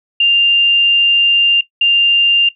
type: tone pair in turn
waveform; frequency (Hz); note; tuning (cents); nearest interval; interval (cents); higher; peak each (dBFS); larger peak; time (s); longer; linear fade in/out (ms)
sine; 2794 / 2794; F7 / F7; 0 / 0; unison; 0; neither; -7; neither; 0.2-1.61 / 1.81-2.49; first; 5
effects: noise-tail reverb RT60 0.1 s tail -17 dB re dry